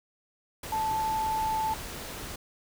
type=tone in noise; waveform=sine; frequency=877 Hz; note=A5; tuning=6 cents flat; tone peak=-26 dBFS; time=0.72-1.74 s; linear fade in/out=5 ms; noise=pink; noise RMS=-39 dBFS; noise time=0.63-2.36 s; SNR=+10 dB; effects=none